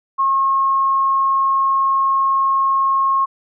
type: tone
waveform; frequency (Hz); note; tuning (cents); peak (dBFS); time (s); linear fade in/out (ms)
sine; 1082; C#6; -42; -13; 0.18-3.26; 20
effects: none